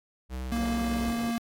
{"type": "tone with pitch glide", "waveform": "square", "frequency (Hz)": [64, 62.76], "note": ["C2", "B1"], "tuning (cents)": [-38, 28], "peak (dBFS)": -33, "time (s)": [0.29, 1.14], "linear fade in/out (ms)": 50, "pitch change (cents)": -34, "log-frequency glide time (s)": [0.44, 0.59]}
{"type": "tone", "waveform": "square", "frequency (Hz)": 233.1, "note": "A#3", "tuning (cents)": 0, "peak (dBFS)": -28, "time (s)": [0.52, 1.38], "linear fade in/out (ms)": 0}
{"type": "low-pass noise", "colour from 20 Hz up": "white", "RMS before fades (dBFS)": -40, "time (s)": [0.55, 1.32], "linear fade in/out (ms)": 20, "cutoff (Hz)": 500, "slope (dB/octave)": 12}
{"effects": ["AAC 64 kbps"]}